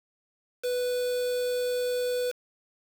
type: tone with quantisation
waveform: triangle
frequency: 495 Hz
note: B4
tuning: 4 cents sharp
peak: -24 dBFS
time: 0.63-2.32 s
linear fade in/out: 20 ms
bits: 6
effects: none